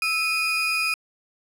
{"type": "tone pair together", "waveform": "35% pulse", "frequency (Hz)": [1311.8, 2473], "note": ["E6", "D#7"], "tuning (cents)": [-9, -11], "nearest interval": "major seventh", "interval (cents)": 1098, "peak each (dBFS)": [-28, -20], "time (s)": [0.02, 0.94], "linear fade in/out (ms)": 2, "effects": ["low-pass 12000 Hz 12 dB/octave"]}